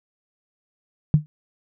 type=tone with exponential decay; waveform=sine; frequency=151.2 Hz; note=D#3; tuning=49 cents flat; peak=-7 dBFS; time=1.14-1.26 s; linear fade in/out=0 ms; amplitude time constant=24 ms; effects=none